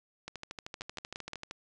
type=two click trains; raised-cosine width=0.2 ms; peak=-21 / -23 dBFS; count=4 / 17; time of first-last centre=0.81-1.334 / 0.28-1.511 s; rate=5.73 / 13 Hz; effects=resampled to 22050 Hz